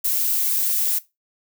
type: noise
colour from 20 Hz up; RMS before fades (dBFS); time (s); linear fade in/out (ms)
violet; -21; 0.04-0.99; 10
effects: noise-tail reverb RT60 0.2 s tail -17 dB re dry